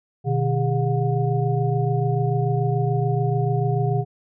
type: tone cluster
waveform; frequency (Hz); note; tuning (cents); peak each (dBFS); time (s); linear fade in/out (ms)
sine; 124.3 / 151.2 / 406.3 / 722; B2 / D#3 / G#4 / F#5; +12 / -49 / -38 / -43; -21 / -24 / -26 / -28; 0.24-4.05; 50
effects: none